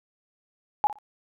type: tone with echo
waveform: sine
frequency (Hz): 840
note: G#5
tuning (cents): +19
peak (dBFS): -17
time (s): 0.84-0.87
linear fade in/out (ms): 0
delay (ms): 58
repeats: 2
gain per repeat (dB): -15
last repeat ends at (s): 0.986
effects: none